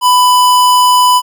square tone, 996 Hz, B5, 14 cents sharp, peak -6 dBFS, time 0.01-1.22 s, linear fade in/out 50 ms, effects none

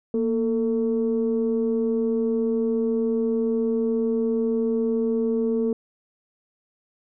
sine tone pair together, 233.1 / 447.2 Hz, A#3 / A4, 0 / +28 cents, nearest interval major seventh, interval 1128 cents, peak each -22 dBFS, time 0.14-5.73 s, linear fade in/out 2 ms, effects tanh soft clip ceiling -14 dBFS

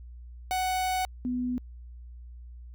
45% pulse / sine tone pair in turn, 744 / 248.7 Hz, F#5 / B3, +9 / +12 cents, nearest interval octave + perfect fifth, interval 1897 cents, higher first, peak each -26 / -27 dBFS, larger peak first, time 0.51-1.05 / 1.25-1.58 s, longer first, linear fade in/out 0 ms, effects added 60 Hz sine -42 dBFS peak until 2.74 s

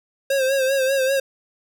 square tone with vibrato, 535 Hz, C5, 38 cents sharp, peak -18 dBFS, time 0.3-1.2 s, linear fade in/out 5 ms, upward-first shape sine, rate 5.1 Hz, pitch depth 55 cents each way, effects none

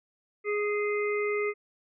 harmonic tone, 415.3 Hz, G#4, in tune, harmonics 1 / 3 / 5 / 6, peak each -27 / -37 / -33 / -42 dBFS, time 0.44-1.54 s, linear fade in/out 50 ms, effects none

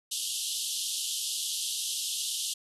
pink band-pass noise, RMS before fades -33 dBFS, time 0.11-2.54 s, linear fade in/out 10 ms, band 2900 to 12000 Hz, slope 96 dB/octave, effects none

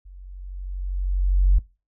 sine tone with level ramp, 46.25 Hz, F#1, in tune, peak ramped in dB -40 to -10 dBFS, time 0.05-1.59 s, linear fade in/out 10 ms, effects noise-tail reverb RT60 0.3 s tail -23 dB re dry + tanh soft clip ceiling -8 dBFS

